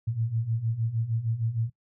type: beating tone pair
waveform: sine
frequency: 110 / 116.5 Hz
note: A2 / A#2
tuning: 0 / -1 cents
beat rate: 6.5 Hz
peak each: -31 / -27 dBFS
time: 0.07-1.7 s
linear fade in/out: 10 ms
effects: noise-tail reverb RT60 0.1 s tail -20 dB re dry